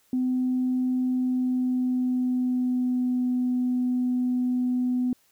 sine tone with pitch glide, 254.2 to 249.8 Hz, C4 to B3, -50 to +20 cents, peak -21 dBFS, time 0.13-5.13 s, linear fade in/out 2 ms, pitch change -30 cents, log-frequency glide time 1.05-3.23 s, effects tanh soft clip ceiling -17 dBFS + white hiss -64 dBFS RMS until 5.31 s

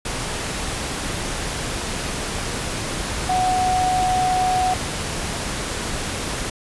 sine tone in noise, 739 Hz, F#5, 2 cents flat, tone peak -17 dBFS, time 3.29-4.74 s, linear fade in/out 5 ms, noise pink, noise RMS -26 dBFS, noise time 0.05-6.5 s, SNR +6 dB, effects resampled to 24000 Hz

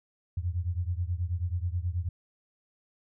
sine beating tone pair, 84.6 / 93.9 Hz, E2 / F#2, +45 / +26 cents, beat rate 9.3 Hz, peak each -30 / -32 dBFS, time 0.37-2.09 s, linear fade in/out 5 ms, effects none

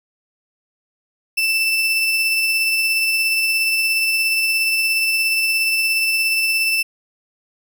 35% pulse tone with tremolo, 2655 Hz, E7, 12 cents sharp, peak -13 dBFS, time 1.37-6.83 s, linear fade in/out 10 ms, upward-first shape triangle, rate 17 Hz, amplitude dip 30%, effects none

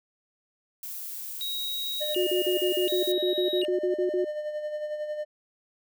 violet noise, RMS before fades -37 dBFS, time 0.83-3.12 s, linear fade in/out 2 ms
triangle tone with vibrato, 3300 Hz, G#7, 12 cents flat, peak -29 dBFS, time 1.41-3.65 s, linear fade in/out 0 ms, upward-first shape square, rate 0.68 Hz, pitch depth 250 cents each way
triangle tone with tremolo, 603 Hz, D5, 46 cents sharp, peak -26 dBFS, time 2-5.25 s, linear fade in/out 20 ms, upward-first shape sine, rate 11 Hz, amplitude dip 50%
sine tone bursts, 363.3 Hz, F#4, 32 cents flat, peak -23 dBFS, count 14, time 2.16-4.246 s, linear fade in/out 5 ms, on 110 ms, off 42 ms
effects none

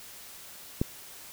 click, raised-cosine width 3 ms, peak -12 dBFS, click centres 0.815 s, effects white hiss -47 dBFS RMS until 1.32 s

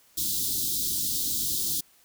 white band-stop noise, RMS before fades -28 dBFS, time 0.17-1.81 s, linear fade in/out 10 ms, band 360 to 3500 Hz, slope 48 dB/octave, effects white hiss -60 dBFS RMS until 2.04 s

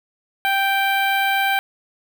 15% pulse tone with notch filter, 784 Hz, G5, in tune, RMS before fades -19 dBFS, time 0.45-1.59 s, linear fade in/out 0 ms, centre 6900 Hz, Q 0.56, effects none

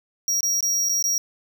square tone with dropouts, 5670 Hz, F8, 25 cents sharp, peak -20 dBFS, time 0.28-1.18 s, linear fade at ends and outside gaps 1 ms, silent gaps 0.407-0.43 / 0.607-0.627 / 0.888-0.894 / 1.025-1.04 s, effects none

